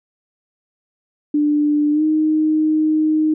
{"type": "tone with pitch glide", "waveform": "sine", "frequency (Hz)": [296.2, 310.2], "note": ["D4", "D#4"], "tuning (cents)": [15, -5], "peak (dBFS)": -13, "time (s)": [1.34, 3.34], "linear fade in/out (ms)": 5, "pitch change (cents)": 80, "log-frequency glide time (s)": [1.92, 2.03], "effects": []}